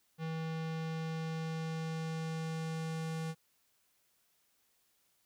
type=tone with low-pass filter sweep; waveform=square; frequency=161.1 Hz; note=E3; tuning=39 cents flat; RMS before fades=-38 dBFS; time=0.18-3.35 s; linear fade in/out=50 ms; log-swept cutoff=3800 to 10000 Hz; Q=0.86; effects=white hiss -74 dBFS RMS until 5.25 s